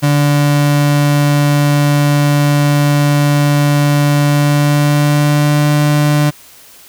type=tone with pitch glide; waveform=35% pulse; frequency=145.3 to 147.93 Hz; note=D3 to D3; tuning=-18 to +13 cents; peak=-7 dBFS; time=0.02-6.31 s; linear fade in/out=20 ms; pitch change=+31 cents; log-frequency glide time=4.26-5.72 s; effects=white hiss -40 dBFS RMS until 6.88 s